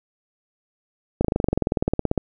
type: slowing click train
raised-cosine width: 2 ms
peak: -6 dBFS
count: 21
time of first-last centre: 1.21-2.177 s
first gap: 36 ms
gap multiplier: 1.03
effects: none